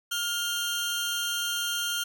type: tone pair together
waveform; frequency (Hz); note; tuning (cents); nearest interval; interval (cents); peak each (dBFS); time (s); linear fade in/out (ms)
sawtooth; 1407 / 3159; F6 / G7; +12 / +13; octave + major second; 1401; -27; 0.11-2.04; 10
effects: none